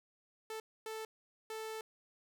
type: tone bursts at uneven times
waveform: sawtooth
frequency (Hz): 440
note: A4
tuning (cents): 0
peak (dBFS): -37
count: 3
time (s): 0.5-0.6 / 0.86-1.05 / 1.5-1.81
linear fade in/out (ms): 2
effects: none